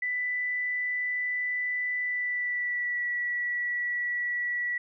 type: tone with pitch glide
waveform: sine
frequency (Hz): 1987 to 1943.9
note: B6 to B6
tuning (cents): +10 to -28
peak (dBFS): -27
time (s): 0.02-4.78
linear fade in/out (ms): 5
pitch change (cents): -38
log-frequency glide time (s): 2-3.06
effects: none